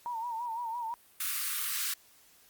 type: tone with vibrato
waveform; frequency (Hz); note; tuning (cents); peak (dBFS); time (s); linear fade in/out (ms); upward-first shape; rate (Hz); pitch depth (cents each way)
sine; 932; A#5; -1; -33; 0.06-0.94; 0; sine; 5.9; 81
type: high-pass noise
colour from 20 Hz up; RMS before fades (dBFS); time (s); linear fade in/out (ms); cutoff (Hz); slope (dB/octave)
white; -33; 1.2-1.94; 5; 1100; 96
effects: white hiss -61 dBFS RMS until 2.49 s + Opus 48 kbps